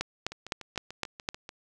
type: two click trains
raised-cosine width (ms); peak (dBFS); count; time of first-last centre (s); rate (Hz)
0.2; -12 / -24; 6 / 9; 0.01-1.289 / 0.32-1.491; 3.91 / 6.83
effects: none